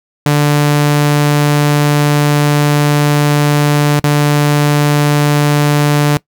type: tone with dropouts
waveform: sawtooth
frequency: 146.83 Hz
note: D3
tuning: in tune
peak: -4 dBFS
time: 0.26-6.17 s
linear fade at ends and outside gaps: 2 ms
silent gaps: 3.996-4.039 s
effects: noise-tail reverb RT60 0.1 s tail -21 dB re dry